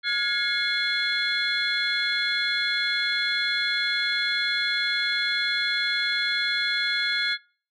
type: tone cluster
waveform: sine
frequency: 1429 / 1669 / 2164 / 3393 / 4159 Hz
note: F6 / G#6 / C#7 / G#7 / C8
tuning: +39 / +8 / -42 / +36 / -11 cents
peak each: -28 dBFS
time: 0.03-7.38 s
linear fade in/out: 50 ms
effects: noise-tail reverb RT60 0.4 s tail -22 dB re dry + tanh soft clip ceiling -14 dBFS